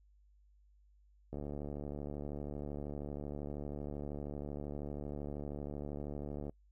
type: click train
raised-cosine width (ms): 2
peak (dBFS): -29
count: 377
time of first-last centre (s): 1.33-6.495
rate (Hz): 72.8
effects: noise-tail reverb RT60 0.1 s tail -26 dB re dry + added 50 Hz sine -63 dBFS peak until 6.71 s